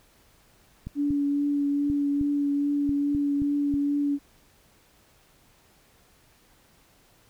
clicks, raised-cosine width 5 ms, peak -22 dBFS, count 8, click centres 0.87 / 1.106 / 1.9 / 2.212 / 2.893 / 3.149 / 3.419 / 3.74 s
sine tone with vibrato, 286.2 Hz, D4, 45 cents flat, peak -22 dBFS, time 0.95-4.19 s, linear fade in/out 50 ms, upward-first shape triangle, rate 2.4 Hz, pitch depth 16 cents each way
effects pink hiss -60 dBFS RMS until 7.29 s

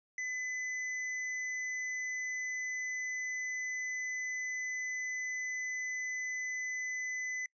sine tone with hard clipping, 2011 Hz, B6, 31 cents sharp, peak -37 dBFS, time 0.18-7.46 s, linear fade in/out 2 ms, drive 12 dB, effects noise-tail reverb RT60 0.1 s tail -26 dB re dry + resampled to 16000 Hz

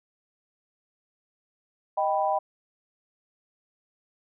sine chord, Eb augmented, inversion none, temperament equal, 622.3 / 784 / 987.8 Hz, Eb5 / G5 / B5, 0 / 0 / 0 cents, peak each -27 / -25 / -29 dBFS, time 1.97-2.39 s, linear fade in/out 10 ms, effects none

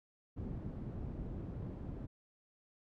white low-pass noise, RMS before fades -43 dBFS, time 0.36-2.07 s, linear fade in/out 20 ms, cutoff 190 Hz, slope 12 dB/octave, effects none

